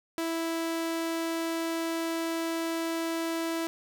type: tone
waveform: sawtooth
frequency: 329.6 Hz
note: E4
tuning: in tune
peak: -25 dBFS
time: 0.18-3.67 s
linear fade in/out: 0 ms
effects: none